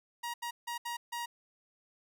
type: tone bursts at uneven times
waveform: sawtooth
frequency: 948 Hz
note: A#5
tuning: 29 cents sharp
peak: -32 dBFS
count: 5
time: 0.23-0.34 / 0.42-0.51 / 0.67-0.78 / 0.85-0.97 / 1.12-1.26 s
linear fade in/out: 10 ms
effects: none